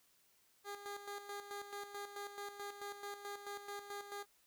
15% pulse tone with tremolo, 405.8 Hz, G#4, 40 cents flat, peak -37 dBFS, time 0.64-4.26 s, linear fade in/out 50 ms, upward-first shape square, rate 4.6 Hz, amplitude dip 60%, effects white hiss -72 dBFS RMS until 4.46 s

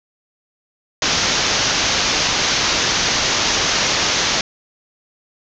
white low-pass noise, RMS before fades -18 dBFS, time 1.02-4.41 s, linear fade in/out 2 ms, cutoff 6600 Hz, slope 96 dB/octave, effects none

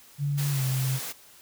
sine tone with pitch glide, 143.2 to 131.31 Hz, D3 to C3, -43 to +7 cents, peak -24 dBFS, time 0.18-1 s, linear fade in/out 50 ms, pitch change -150 cents, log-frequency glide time 0.5-0.63 s
white high-pass noise, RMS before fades -35 dBFS, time 0.37-1.13 s, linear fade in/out 20 ms, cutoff 130 Hz, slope 48 dB/octave
effects white hiss -53 dBFS RMS until 1.41 s

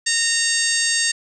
harmonic tone, 922 Hz, A#5, 19 cents flat, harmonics 2 / 3 / 4 / 5 / 6 / 7 / 8 / 9, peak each -23 / -29 / -28 / -23 / -29 / -25 / -28 / -24 dBFS, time 0.06-1.12 s, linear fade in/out 10 ms, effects none

